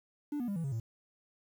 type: tone with pitch steps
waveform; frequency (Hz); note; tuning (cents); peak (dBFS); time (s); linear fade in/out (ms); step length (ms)
triangle; 293.5 / 242.6 / 200.5 / 165.68 / 136.92 / 113.16; D4 / B3 / G3 / E3 / C#3 / A2; -1 / -31 / +39 / +9 / -21 / +49; -30; 0.32-0.8; 5; 80
effects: tanh soft clip ceiling -26 dBFS + 10-bit